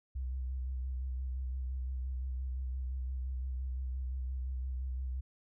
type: tone with vibrato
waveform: sine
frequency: 64.2 Hz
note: C2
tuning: 32 cents flat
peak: -34 dBFS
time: 0.15-5.21 s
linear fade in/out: 10 ms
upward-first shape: square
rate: 5.8 Hz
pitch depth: 29 cents each way
effects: none